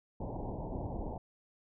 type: low-pass noise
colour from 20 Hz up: pink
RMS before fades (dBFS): -39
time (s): 0.2-1.18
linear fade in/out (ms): 5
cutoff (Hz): 950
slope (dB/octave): 96
effects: none